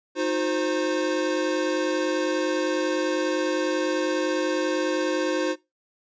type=chord; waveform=square; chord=C diminished; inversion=first; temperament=equal with one note detuned; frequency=311.1 / 361.1 / 523.3 Hz; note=Eb4 / Gb4 / C5; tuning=0 / -42 / 0 cents; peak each=-28 dBFS; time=0.15-5.56 s; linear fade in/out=50 ms; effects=noise-tail reverb RT60 0.2 s tail -19 dB re dry + resampled to 16000 Hz